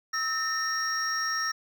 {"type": "tone cluster", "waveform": "triangle", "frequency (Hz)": [1300, 1821, 5590], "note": ["E6", "A#6", "F8"], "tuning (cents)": [-24, -41, 1], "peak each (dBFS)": -29, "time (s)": [0.13, 1.52], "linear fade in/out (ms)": 10, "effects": ["tanh soft clip ceiling -18 dBFS"]}